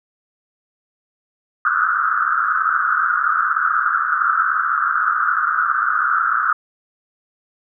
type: band-pass noise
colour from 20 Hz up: white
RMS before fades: -18 dBFS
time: 1.65-6.53 s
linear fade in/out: 2 ms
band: 1200 to 1500 Hz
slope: 96 dB/octave
effects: none